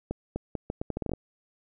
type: accelerating click train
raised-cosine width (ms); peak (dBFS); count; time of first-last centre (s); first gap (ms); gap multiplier
2; -17; 12; 0.11-1.136; 250; 0.77
effects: none